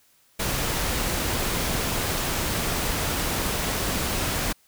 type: noise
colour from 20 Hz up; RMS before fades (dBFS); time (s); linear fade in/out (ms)
pink; -26; 0.39-4.53; 10
effects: white hiss -61 dBFS RMS until 4.67 s